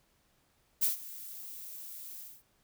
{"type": "noise with ADSR envelope", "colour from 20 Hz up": "violet", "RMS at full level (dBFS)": -26, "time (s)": [0.81, 2.43], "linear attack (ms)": 22, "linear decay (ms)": 130, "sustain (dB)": -19, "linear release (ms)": 230, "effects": ["pink hiss -71 dBFS RMS until 2.63 s"]}